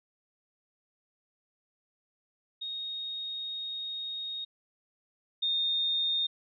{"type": "tone pair in turn", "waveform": "sine", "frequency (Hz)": [3729, 3667], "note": ["A#7", "A#7"], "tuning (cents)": [0, -29], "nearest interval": "unison", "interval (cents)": 29, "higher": "first", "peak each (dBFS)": [-34, -26], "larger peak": "second", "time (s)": [[2.61, 4.45], [5.42, 6.27]], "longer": "first", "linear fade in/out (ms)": 10, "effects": []}